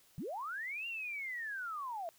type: linear two-way sweep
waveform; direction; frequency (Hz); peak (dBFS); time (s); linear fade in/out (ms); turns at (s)
sine; up then down; 123.47 to 2805 to 640; -38; 0.18-2.09; 0; 0.87
effects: white hiss -66 dBFS RMS until 2.18 s